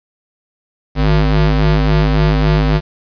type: ring-modulated tone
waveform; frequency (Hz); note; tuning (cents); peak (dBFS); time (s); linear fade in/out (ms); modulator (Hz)
40% pulse; 103.83; G#2; 0; -6; 0.95-2.81; 50; 50.1
effects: resampled to 11025 Hz + 7-bit